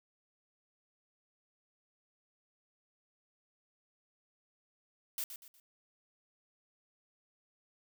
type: noise with echo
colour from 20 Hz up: blue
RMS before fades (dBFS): -37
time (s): 5.18-5.24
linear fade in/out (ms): 2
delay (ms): 120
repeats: 3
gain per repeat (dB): -9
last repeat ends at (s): 5.6
effects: none